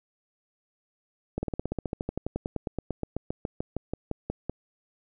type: slowing click train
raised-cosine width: 2 ms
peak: -16 dBFS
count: 30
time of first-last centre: 1.38-4.496 s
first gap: 50 ms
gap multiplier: 1.05
effects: none